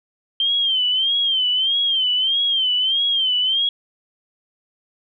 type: tone with vibrato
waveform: sine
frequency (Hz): 3136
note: G7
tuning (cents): 0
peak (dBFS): -16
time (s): 0.4-3.69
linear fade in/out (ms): 2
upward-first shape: sine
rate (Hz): 1.6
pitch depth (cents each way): 98
effects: none